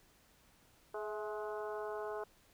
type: harmonic tone with a mistuned harmonic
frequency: 211 Hz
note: G#3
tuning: 28 cents sharp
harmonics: 2 / 3 / 4 / 5 / 6 / 7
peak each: -41 / -45 / -47 / -49 / -51 / -52 dBFS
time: 0.94-2.24 s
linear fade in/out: 5 ms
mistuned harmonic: 3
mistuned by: +47 cents
effects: pink hiss -67 dBFS RMS until 2.53 s